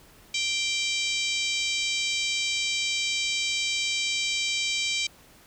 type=harmonic tone with a mistuned harmonic; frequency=784 Hz; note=G5; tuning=in tune; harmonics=3 / 4 / 5 / 6 / 7 / 8 / 9 / 10; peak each=-29 / -31 / -33 / -35 / -36 / -37 / -38 / -39 dBFS; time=0.34-5.07 s; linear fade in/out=5 ms; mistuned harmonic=5; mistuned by=-27 cents; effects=pink hiss -54 dBFS RMS until 5.46 s